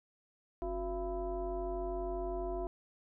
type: tone with frequency modulation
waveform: sine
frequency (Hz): 362.3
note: F#4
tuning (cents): -36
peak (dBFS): -34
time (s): 0.62-2.67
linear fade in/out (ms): 0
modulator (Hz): 316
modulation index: 1.3
effects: none